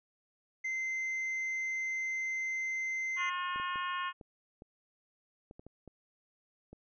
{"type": "tone", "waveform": "triangle", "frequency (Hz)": 2074, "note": "C7", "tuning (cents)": -16, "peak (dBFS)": -31, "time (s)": [0.64, 3.3], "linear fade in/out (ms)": 10}
{"type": "harmonic tone", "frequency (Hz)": 358.2, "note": "F4", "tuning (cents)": 44, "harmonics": [3, 4, 5, 6, 7, 8, 9], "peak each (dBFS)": [-35, -42, -41, -51, -46, -45, -50], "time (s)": [3.16, 4.13], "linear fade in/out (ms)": 50}
{"type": "clicks", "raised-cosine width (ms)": 2, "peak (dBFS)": -36, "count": 10, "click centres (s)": [3.56, 3.599, 3.758, 4.212, 4.621, 5.511, 5.595, 5.666, 5.877, 6.73]}
{"effects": ["resampled to 16000 Hz"]}